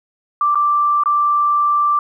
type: tone with dropouts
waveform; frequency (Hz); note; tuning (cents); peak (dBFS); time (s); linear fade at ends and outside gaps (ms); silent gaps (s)
sine; 1174.7; D6; 0; -12; 0.41-1.99; 2; 0.547-0.555 / 1.036-1.058
effects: 9-bit